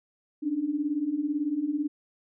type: beating tone pair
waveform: sine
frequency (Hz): 281.3 / 299.3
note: C#4 / D4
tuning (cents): +26 / +33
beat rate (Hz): 18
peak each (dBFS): -31 / -27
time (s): 0.42-1.88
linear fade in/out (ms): 20
effects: none